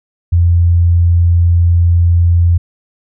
sine tone, 86 Hz, F2, 26 cents flat, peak -6 dBFS, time 0.32-2.58 s, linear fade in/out 10 ms, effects none

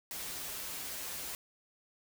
white noise with comb filter, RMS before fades -41 dBFS, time 0.11-1.35 s, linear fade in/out 0 ms, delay 8.8 ms, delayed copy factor -0.65, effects none

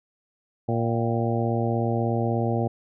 harmonic tone with a mistuned harmonic, 116.54 Hz, A#2, in tune, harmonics 1 / 2 / 3 / 4 / 5 / 6 / 7, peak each -25 / -28 / -30 / -31 / -32 / -33 / -33 dBFS, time 0.68-2.68 s, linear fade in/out 10 ms, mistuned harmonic 7, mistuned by -61 cents, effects none

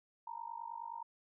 sine tone with amplitude modulation, 929 Hz, A#5, 6 cents flat, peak -38 dBFS, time 0.27-1.03 s, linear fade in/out 5 ms, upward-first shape sine, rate 49.6 Hz, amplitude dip 95%, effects none

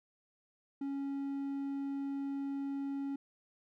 triangle tone, 277.2 Hz, C#4, in tune, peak -33 dBFS, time 0.81-3.16 s, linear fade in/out 5 ms, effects none

